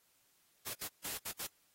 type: noise bursts at uneven times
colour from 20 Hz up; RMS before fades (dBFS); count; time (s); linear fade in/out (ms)
white; -41; 5; 0.66-0.74 / 0.81-0.88 / 1.04-1.18 / 1.25-1.32 / 1.39-1.47; 10
effects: white hiss -72 dBFS RMS until 1.74 s + AAC 48 kbps